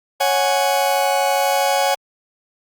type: chord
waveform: 40% pulse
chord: C# suspended fourth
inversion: none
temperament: just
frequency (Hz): 554.4 / 739.2 / 831.5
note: C#5 / F#5 / G#5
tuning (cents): 0 / -2 / +2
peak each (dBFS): -19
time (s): 0.2-1.95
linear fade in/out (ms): 10
effects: Opus 48 kbps